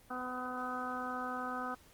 harmonic tone, 251.7 Hz, B3, 33 cents sharp, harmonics 1 / 2 / 3 / 4 / 5 / 6, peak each -43 / -46 / -43 / -46 / -40 / -45 dBFS, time 0.1-1.75 s, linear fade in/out 10 ms, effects pink hiss -62 dBFS RMS until 1.93 s + Opus 24 kbps

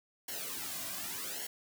white noise with flanger, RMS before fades -40 dBFS, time 0.28-1.47 s, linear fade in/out 5 ms, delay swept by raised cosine 0.81 to 2.31 ms, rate 0.87 Hz, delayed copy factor -0.8, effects none

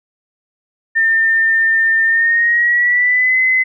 sine tone with pitch glide, 1804 to 2037 Hz, A6 to C7, +43 to -47 cents, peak -10 dBFS, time 0.95-3.64 s, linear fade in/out 20 ms, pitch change +210 cents, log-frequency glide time 2.05-3.39 s, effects none

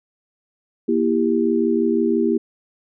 sine chord, E diminished, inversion second, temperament just, 237.3 / 329.6 / 395.6 Hz, Bb3 / E4 / G4, +31 / 0 / +16 cents, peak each -20 dBFS, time 0.88-2.38 s, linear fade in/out 10 ms, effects none

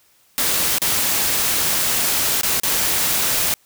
white noise with dropouts, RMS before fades -19 dBFS, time 0.38-3.54 s, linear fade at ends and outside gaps 0 ms, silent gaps 0.784-0.818 / 2.412-2.433 / 2.599-2.634 s, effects white hiss -57 dBFS RMS until 3.65 s

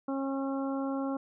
harmonic tone, 271.8 Hz, C#4, 34 cents flat, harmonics 1 / 2 / 3 / 4 / 5, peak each -31 / -37 / -41 / -43 / -45 dBFS, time 0.08-1.17 s, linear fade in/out 5 ms, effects none

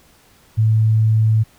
sine tone, 110 Hz, A2, in tune, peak -11 dBFS, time 0.57-1.44 s, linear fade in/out 20 ms, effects pink hiss -52 dBFS RMS until 1.58 s

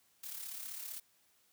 blue noise with amplitude modulation, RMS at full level -42 dBFS, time 0.23-1 s, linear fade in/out 10 ms, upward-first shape sine, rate 35.4 Hz, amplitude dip 55%, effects white hiss -71 dBFS RMS until 1.52 s + high-pass 60 Hz 12 dB/octave

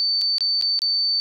sine tone with dropouts, 4548 Hz, C#8, 44 cents sharp, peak -18 dBFS, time 0-1.2 s, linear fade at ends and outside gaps 0 ms, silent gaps 0.213-0.217 / 0.383-0.407 / 0.613-0.623 / 0.791-0.819 s, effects none

